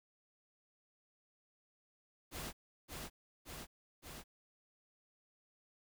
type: noise with echo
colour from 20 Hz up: pink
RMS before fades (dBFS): -44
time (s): 2.31-2.53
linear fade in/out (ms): 50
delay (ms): 570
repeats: 3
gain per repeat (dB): -2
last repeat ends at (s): 4.24
effects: none